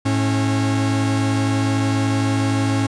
45% pulse tone pair together, 108 / 273.4 Hz, A2 / C#4, -32 / -24 cents, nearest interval octave + major third, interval 1608 cents, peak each -19 / -20 dBFS, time 0.05-2.87 s, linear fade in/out 10 ms, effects resampled to 22050 Hz

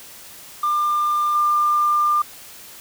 triangle tone with level steps, 1197 Hz, D6, 33 cents sharp, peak -14 / -11 dBFS, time 0.63-2.22 s, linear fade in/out 5 ms, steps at 1.35 s, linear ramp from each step 2 ms, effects tanh soft clip ceiling -13 dBFS + white hiss -41 dBFS RMS until 2.8 s

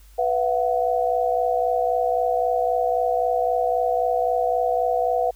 sine chord, B suspended fourth, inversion none, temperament equal with one note detuned, 493.9 / 676.2 / 740 Hz, B4 / E5 / F#5, 0 / +44 / 0 cents, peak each -23 dBFS, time 0.18-5.31 s, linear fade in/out 10 ms, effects added 50 Hz sine -46 dBFS peak until 5.35 s + white hiss -57 dBFS RMS until 5.35 s

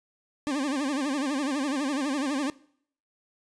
40% pulse tone with vibrato, 280 Hz, C#4, 18 cents sharp, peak -25 dBFS, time 0.47-2.5 s, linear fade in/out 0 ms, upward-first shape sine, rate 12 Hz, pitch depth 140 cents each way, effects noise-tail reverb RT60 0.6 s tail -21 dB re dry + resampled to 22050 Hz

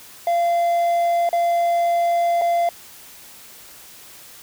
triangle tone with dropouts, 688 Hz, F5, 26 cents flat, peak -14 dBFS, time 0.27-2.69 s, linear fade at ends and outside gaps 2 ms, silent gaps 1.291-1.329 / 2.414-2.418 s, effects white hiss -43 dBFS RMS until 4.42 s

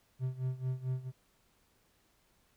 triangle tone with tremolo, 128.9 Hz, C3, 26 cents flat, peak -28 dBFS, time 0.19-1.12 s, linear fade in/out 50 ms, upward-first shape sine, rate 4.5 Hz, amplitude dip 85%, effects pink hiss -71 dBFS RMS until 2.56 s

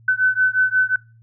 sine beating tone pair, 1510 / 1515.6 Hz, F#6 / F#6, +35 / +41 cents, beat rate 5.6 Hz, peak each -18 dBFS, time 0.08-0.96 s, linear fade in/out 5 ms, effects noise-tail reverb RT60 0.3 s tail -22 dB re dry + added 114 Hz sine -47 dBFS peak until 1.22 s

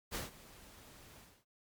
pink noise with ADSR envelope, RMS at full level -38 dBFS, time 0.11-1.45 s, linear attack 40 ms, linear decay 150 ms, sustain -19 dB, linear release 270 ms, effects MP3 96 kbps

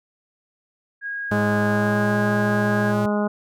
sine tone, 1639 Hz, G#6, 23 cents flat, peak -26 dBFS, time 1.01-2.94 s, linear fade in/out 50 ms
square tone with pitch glide, 106.7 to 113.7 Hz, G#2 to A#2, +47 to -43 cents, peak -26 dBFS, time 1.31-3.06 s, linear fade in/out 5 ms, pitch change +110 cents, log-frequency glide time 1.62-2.15 s
harmonic tone, 207.7 Hz, G#3, in tune, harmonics 1 / 2 / 3 / 4 / 5 / 6 / 7, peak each -21 / -27 / -26 / -31 / -33 / -34 / -34 dBFS, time 1.31-3.28 s, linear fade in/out 10 ms
effects none

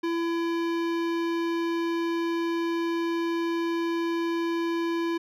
sine tone with hard clipping, 335.9 Hz, E4, 33 cents sharp, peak -27 dBFS, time 0.03-5.18 s, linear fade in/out 10 ms, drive 18 dB, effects none

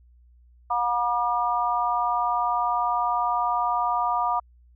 harmonic tone, 240 Hz, B3, 49 cents flat, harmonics 3 / 4 / 5, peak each -26 / -25 / -26 dBFS, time 0.7-4.4 s, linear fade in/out 10 ms, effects added 60 Hz sine -52 dBFS peak until 4.75 s

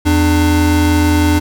square tone pair together, 84.1 / 298.4 Hz, E2 / D4, +35 / +28 cents, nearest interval octave + minor seventh, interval 2193 cents, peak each -13 dBFS, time 0.05-1.4 s, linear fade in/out 20 ms, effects none

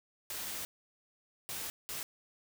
white noise bursts at uneven times, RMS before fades -40 dBFS, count 3, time 0.3-0.65 / 1.49-1.7 / 1.89-2.03 s, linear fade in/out 0 ms, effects none

